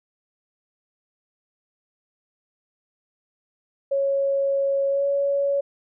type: tone with pitch glide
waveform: sine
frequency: 552 to 560.7 Hz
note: C#5 to C#5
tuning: -7 to +20 cents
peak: -19 dBFS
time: 3.91-5.61 s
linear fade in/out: 10 ms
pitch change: +27 cents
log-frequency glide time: 4.89-5.05 s
effects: none